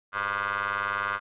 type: ring-modulated tone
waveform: 20% pulse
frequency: 100 Hz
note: G2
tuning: 35 cents sharp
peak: -19 dBFS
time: 0.12-1.2 s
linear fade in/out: 50 ms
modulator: 1310 Hz
effects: resampled to 8000 Hz